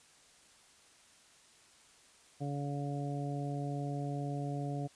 harmonic tone, 142.4 Hz, C#3, 47 cents sharp, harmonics 1 / 2 / 3 / 4 / 5, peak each -36 / -41 / -46 / -47 / -44 dBFS, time 2.4-4.88 s, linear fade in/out 20 ms, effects white hiss -62 dBFS RMS until 4.95 s + resampled to 22050 Hz

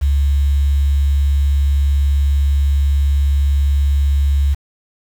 sine tone with quantisation, 70.3 Hz, C#2, 25 cents sharp, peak -11 dBFS, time 0.01-4.55 s, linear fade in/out 20 ms, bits 6, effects none

